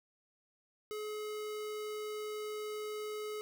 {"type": "tone", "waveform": "square", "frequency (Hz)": 424.9, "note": "G#4", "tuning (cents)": 40, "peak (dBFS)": -39, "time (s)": [0.91, 3.41], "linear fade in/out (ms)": 0, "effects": []}